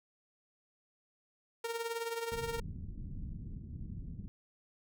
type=tone with tremolo; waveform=sawtooth; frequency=462.2 Hz; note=A#4; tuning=15 cents flat; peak=-29 dBFS; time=1.64-2.6 s; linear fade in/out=5 ms; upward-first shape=triangle; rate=19 Hz; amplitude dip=70%
type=low-pass noise; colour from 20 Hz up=pink; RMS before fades=-43 dBFS; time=2.32-4.28 s; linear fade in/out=0 ms; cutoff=220 Hz; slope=24 dB/octave
effects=none